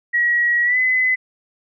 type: tone with pitch glide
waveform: sine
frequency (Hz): 1911 to 2022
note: A#6 to B6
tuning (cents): +43 to +40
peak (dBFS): -14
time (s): 0.13-1.16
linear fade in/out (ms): 20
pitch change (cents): +97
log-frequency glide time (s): 0.64-0.78
effects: none